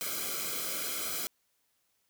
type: noise with comb filter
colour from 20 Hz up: white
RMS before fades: -35 dBFS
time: 0.01-1.27 s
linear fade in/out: 0 ms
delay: 1.1 ms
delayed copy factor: -0.9
effects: white hiss -75 dBFS RMS until 2.09 s